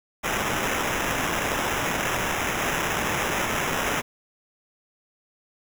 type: noise with sample-and-hold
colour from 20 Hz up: white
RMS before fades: -26 dBFS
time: 0.23-4.02 s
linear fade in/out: 20 ms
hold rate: 4410 Hz
effects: none